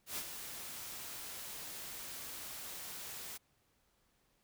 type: noise with ADSR envelope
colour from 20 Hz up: white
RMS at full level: -39 dBFS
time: 0.06-3.38 s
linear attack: 110 ms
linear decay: 69 ms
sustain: -7 dB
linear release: 16 ms
effects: pink hiss -75 dBFS RMS until 4.43 s